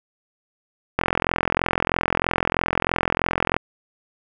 click train, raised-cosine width 0.5 ms, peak -3 dBFS, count 112, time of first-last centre 0.99-3.565 s, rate 43.1 Hz, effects none

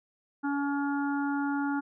harmonic tone, 283.2 Hz, C#4, 37 cents sharp, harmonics 1 / 3 / 4 / 5 / 6, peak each -28 / -35 / -44 / -36 / -50 dBFS, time 0.43-1.81 s, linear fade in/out 20 ms, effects none

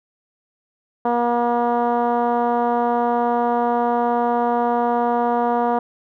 10% pulse tone with low-pass filter, 238.9 Hz, A#3, 43 cents sharp, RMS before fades -19 dBFS, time 1.05-5.79 s, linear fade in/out 5 ms, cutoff 850 Hz, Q 1.8, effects none

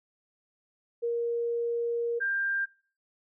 sine tone pair in turn, 469.9 / 1591.5 Hz, A#4 / G6, +14 / +26 cents, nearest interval octave + major sixth, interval 2112 cents, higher second, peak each -26 dBFS, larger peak neither, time 1.02-2.2 / 2.2-2.66 s, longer first, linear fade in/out 20 ms, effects noise-tail reverb RT60 0.4 s tail -22 dB re dry

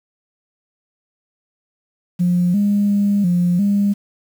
sine tone with pitch steps, 177.1 / 203.9 / 202.6 / 176.2 / 201.9 Hz, F3 / G#3 / G#3 / F3 / G#3, +24 / -32 / -43 / +16 / -49 cents, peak -12 dBFS, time 2.19-3.94 s, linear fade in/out 20 ms, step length 350 ms, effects tanh soft clip ceiling -8 dBFS + 7-bit

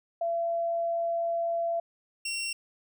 sine / 20% pulse tone pair in turn, 676 / 2734 Hz, E5 / F7, +43 / -37 cents, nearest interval 2 octaves, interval 2420 cents, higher second, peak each -26 dBFS, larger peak neither, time 0.21-1.8 / 2.25-2.53 s, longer first, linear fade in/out 5 ms, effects none

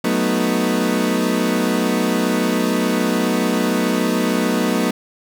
30% pulse chord, B dominant seventh, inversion second, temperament equal, 185 / 220 / 246.9 / 311.1 Hz, F#3 / A3 / B3 / D#4, 0 / 0 / 0 / 0 cents, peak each -20 / -19 / -18 / -21 dBFS, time 0.04-4.91 s, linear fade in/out 5 ms, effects none

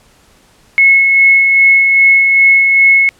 sine tone with tremolo, 2185 Hz, C#7, 26 cents flat, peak -3 dBFS, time 0.78-3.09 s, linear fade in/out 0 ms, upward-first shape sine, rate 2.5 Hz, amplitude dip 35%, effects pink hiss -48 dBFS RMS until 3.19 s + low-pass 11000 Hz 12 dB/octave

